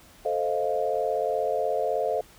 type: chord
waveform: sine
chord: F dominant seventh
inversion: first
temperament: equal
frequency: 440 / 523.3 / 622.3 / 698.5 Hz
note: A4 / C5 / Eb5 / F5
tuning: 0 / 0 / 0 / 0 cents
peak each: -29 dBFS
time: 0.25-2.21 s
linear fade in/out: 5 ms
effects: pink hiss -53 dBFS RMS until 2.38 s